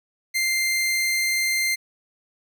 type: tone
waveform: sawtooth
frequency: 2093 Hz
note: C7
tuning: in tune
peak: -17 dBFS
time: 0.34-1.76 s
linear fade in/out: 20 ms
effects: none